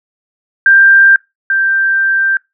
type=tone pair in turn; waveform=sine; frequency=1584 / 1574 Hz; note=G6 / G6; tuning=+18 / +7 cents; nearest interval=unison; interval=11 cents; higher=first; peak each=-3 / -9 dBFS; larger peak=first; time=0.66-1.16 / 1.5-2.37 s; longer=second; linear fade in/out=2 ms; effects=noise-tail reverb RT60 0.2 s tail -24 dB re dry